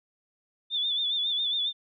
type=tone with vibrato; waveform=sine; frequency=3520 Hz; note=A7; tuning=in tune; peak=-25 dBFS; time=0.7-1.73 s; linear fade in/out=50 ms; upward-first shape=sine; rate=7.3 Hz; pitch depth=65 cents each way; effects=none